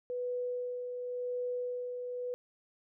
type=tone with tremolo; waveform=sine; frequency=493.9 Hz; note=B4; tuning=in tune; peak=-32 dBFS; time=0.1-2.34 s; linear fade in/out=0 ms; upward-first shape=sine; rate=0.92 Hz; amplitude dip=40%; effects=none